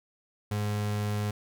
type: tone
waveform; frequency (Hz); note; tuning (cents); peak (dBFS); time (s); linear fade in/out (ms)
35% pulse; 104.3; G#2; +8; -26; 0.51-1.31; 5
effects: none